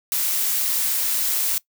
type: noise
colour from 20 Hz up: blue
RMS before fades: -22 dBFS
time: 0.12-1.58 s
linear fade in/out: 0 ms
effects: noise-tail reverb RT60 0.1 s tail -21 dB re dry